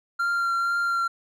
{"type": "tone with vibrato", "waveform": "triangle", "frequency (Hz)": 1382, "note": "F6", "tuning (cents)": -19, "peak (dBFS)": -20, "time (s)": [0.19, 1.08], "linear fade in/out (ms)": 10, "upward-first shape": "triangle", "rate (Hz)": 2.1, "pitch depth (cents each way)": 16, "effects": []}